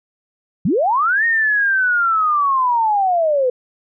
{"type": "linear two-way sweep", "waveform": "sine", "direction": "up then down", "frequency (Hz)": [138.59, 1864.7, 486.7], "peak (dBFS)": -13, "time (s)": [0.65, 3.5], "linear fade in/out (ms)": 5, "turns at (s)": 1.25, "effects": []}